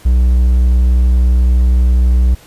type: tone with vibrato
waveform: triangle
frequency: 61.74 Hz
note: B1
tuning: in tune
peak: -5 dBFS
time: 0.05-2.35 s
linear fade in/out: 10 ms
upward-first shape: triangle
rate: 12 Hz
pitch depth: 10 cents each way
effects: pink hiss -42 dBFS RMS until 2.46 s + resampled to 32000 Hz